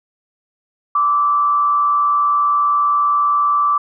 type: tone with frequency modulation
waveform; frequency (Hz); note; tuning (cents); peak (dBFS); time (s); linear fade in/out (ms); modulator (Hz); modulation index
sine; 1165; D6; -14; -12; 0.95-3.78; 5; 130; 0.36
effects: none